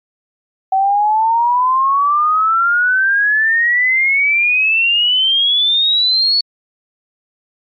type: exponential sweep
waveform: sine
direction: up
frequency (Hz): 758 to 4450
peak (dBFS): -10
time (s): 0.72-6.41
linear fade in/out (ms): 5
effects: MP3 32 kbps